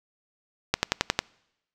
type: click train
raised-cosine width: 0.2 ms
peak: -3 dBFS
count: 6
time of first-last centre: 0.74-1.19 s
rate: 11.1 Hz
effects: noise-tail reverb RT60 0.9 s tail -26 dB re dry